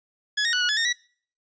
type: tone with pitch steps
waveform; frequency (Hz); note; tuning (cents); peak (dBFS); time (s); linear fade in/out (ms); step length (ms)
20% pulse; 1688 / 1857 / 1477 / 1455 / 1709 / 1833 / 1940; G#6 / A#6 / F#6 / F#6 / G#6 / A#6 / B6; +28 / -7 / -3 / -29 / +49 / -30 / -31; -16; 0.37-0.93; 10; 80
effects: noise-tail reverb RT60 0.5 s tail -24 dB re dry + resampled to 16000 Hz